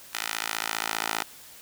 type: tone with high-pass filter sweep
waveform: 10% pulse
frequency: 55 Hz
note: A1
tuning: in tune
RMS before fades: -31 dBFS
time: 0.13-1.23 s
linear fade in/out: 10 ms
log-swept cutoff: 1700 to 890 Hz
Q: 0.77
effects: white hiss -48 dBFS RMS until 1.61 s